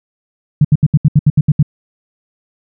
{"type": "tone bursts", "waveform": "sine", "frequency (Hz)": 148.5, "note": "D3", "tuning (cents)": 20, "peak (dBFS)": -4, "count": 10, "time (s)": [0.61, 1.628], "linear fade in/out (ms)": 5, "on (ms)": 37, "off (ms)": 72, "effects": []}